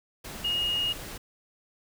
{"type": "tone in noise", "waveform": "sine", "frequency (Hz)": 2863, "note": "F7", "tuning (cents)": 42, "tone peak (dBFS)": -25, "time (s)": [0.44, 0.93], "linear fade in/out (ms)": 10, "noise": "pink", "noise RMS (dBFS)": -40, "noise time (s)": [0.24, 1.18], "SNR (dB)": 12, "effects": []}